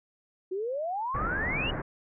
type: exponential sweep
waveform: sine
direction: up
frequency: 360 to 2960 Hz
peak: -29 dBFS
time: 0.51-1.71 s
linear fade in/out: 10 ms
type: low-pass noise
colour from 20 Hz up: pink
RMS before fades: -33 dBFS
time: 1.14-1.82 s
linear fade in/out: 10 ms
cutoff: 1900 Hz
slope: 48 dB/octave
effects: none